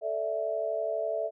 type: chord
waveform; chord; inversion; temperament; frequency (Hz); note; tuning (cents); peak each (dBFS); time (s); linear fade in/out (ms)
sine; A suspended fourth; none; equal; 440 / 587.3 / 659.3; A4 / D5 / E5; 0 / 0 / 0; -35 / -34 / -30; 0.01-1.31; 50
effects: none